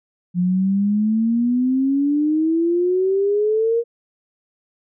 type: exponential sweep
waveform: sine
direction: up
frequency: 175.3 to 472.9 Hz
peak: -15 dBFS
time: 0.34-3.84 s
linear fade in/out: 50 ms
effects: none